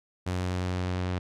sawtooth tone with low-pass filter sweep, 90.9 Hz, F#2, 30 cents flat, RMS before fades -30 dBFS, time 0.26-1.19 s, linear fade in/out 10 ms, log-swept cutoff 9000 to 4200 Hz, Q 0.74, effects none

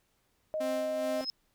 sine tone, 622.3 Hz, D#5, in tune, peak -30 dBFS, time 0.54-1.21 s, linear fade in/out 0 ms
sawtooth tone with tremolo, 262.4 Hz, C4, 5 cents sharp, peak -30 dBFS, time 0.6-1.25 s, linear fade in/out 10 ms, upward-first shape sine, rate 2.4 Hz, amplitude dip 50%
sine tone with exponential growth, 5140 Hz, E8, 45 cents flat, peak -28 dBFS, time 1.12-1.3 s, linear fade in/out 0 ms, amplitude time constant 39 ms
effects pink hiss -73 dBFS RMS until 1.54 s

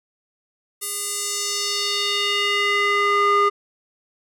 square tone with band-pass filter sweep, 406.7 Hz, G#4, 36 cents flat, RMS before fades -21 dBFS, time 0.81-3.5 s, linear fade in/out 20 ms, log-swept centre 11000 to 1100 Hz, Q 1.9, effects none

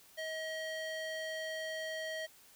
square tone with band-pass filter, 635 Hz, D#5, 35 cents sharp, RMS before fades -40 dBFS, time 0.17-2.27 s, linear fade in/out 20 ms, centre 2200 Hz, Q 0.74, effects white hiss -61 dBFS RMS until 2.55 s

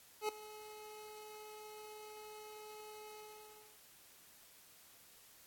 25% pulse tone with ADSR envelope, 426.4 Hz, G#4, 46 cents sharp, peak -29 dBFS, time 0.21-3.79 s, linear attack 78 ms, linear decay 4 ms, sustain -18 dB, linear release 660 ms, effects white hiss -62 dBFS RMS until 5.46 s + AAC 64 kbps

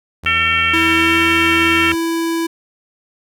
sawtooth tone, 82.41 Hz, E2, in tune, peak -23 dBFS, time 0.23-1.95 s, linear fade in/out 10 ms
harmonic tone, 451.6 Hz, A4, 45 cents sharp, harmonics 3 / 4 / 5 / 6 / 7, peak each -19 / -20 / -18 / -18 / -22 dBFS, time 0.26-1.92 s, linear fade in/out 2 ms
square tone with pitch glide, 327.2 to 331.4 Hz, E4 to E4, -13 to +9 cents, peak -17 dBFS, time 0.73-2.47 s, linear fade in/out 10 ms, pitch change +22 cents, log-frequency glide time 0.91-1.16 s
effects none

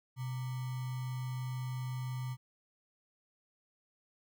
sine tone with sample-and-hold, 127 Hz, B2, 49 cents sharp, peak -35 dBFS, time 0.16-2.37 s, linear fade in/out 50 ms, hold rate 1050 Hz, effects none

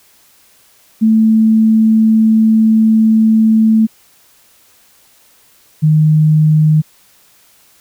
sine tone pair in turn, 220.6 / 154.37 Hz, A3 / D#3, +5 / -13 cents, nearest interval tritone, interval 618 cents, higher first, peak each -6 dBFS, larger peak neither, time 1.01-3.87 / 5.82-6.82 s, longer first, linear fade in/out 20 ms, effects white hiss -49 dBFS RMS until 7.8 s

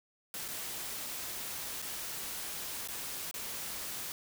white noise with dropouts, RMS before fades -40 dBFS, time 0.34-4.12 s, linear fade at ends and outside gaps 1 ms, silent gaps 0.481-0.485 / 1.819-1.824 / 2.875-2.885 / 3.312-3.341 s, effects none

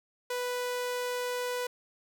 sawtooth tone, 493.9 Hz, B4, in tune, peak -27 dBFS, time 0.3-1.67 s, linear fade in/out 5 ms, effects none

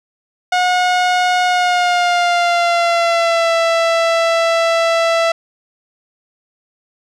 sawtooth tone with pitch glide, 725 to 664.8 Hz, F#5 to E5, -35 to +15 cents, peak -8 dBFS, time 0.52-5.32 s, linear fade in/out 5 ms, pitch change -150 cents, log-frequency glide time 1.45-3.54 s, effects low-pass 5000 Hz 12 dB/octave

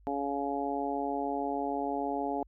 harmonic tone, 140.5 Hz, C#3, 24 cents sharp, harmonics 2 / 3 / 4 / 5 / 6, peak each -35 / -37 / -40 / -35 / -36 dBFS, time 0.07-2.43 s, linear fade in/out 0 ms, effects added 50 Hz sine -56 dBFS peak until 2.47 s

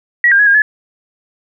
sine tone with pitch steps, 1921 / 1603 / 1675 / 1619 / 1712 Hz, B6 / G6 / G#6 / G#6 / A6, -48 / +38 / +14 / -45 / -48 cents, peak -6 dBFS, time 0.24-0.62 s, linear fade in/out 2 ms, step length 76 ms, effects none

